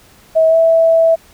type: tone with pitch glide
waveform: sine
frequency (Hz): 643 to 656.1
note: E5 to E5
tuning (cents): -43 to -8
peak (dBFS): -7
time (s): 0.35-1.16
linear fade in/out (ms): 20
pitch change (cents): +35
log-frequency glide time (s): 0.48-0.56
effects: pink hiss -46 dBFS RMS until 1.33 s